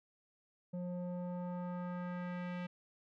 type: tone with low-pass filter sweep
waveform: square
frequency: 178.1 Hz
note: F3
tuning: 34 cents sharp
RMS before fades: -41 dBFS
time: 0.73-2.67 s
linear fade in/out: 10 ms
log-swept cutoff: 460 to 2600 Hz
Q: 1.6
effects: none